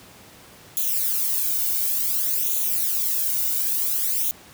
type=noise with flanger; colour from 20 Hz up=violet; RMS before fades=-23 dBFS; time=0.77-4.31 s; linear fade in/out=0 ms; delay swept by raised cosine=0.29 to 1.39 ms; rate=0.56 Hz; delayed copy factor=+1; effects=pink hiss -47 dBFS RMS until 4.53 s + high-pass 80 Hz 12 dB/octave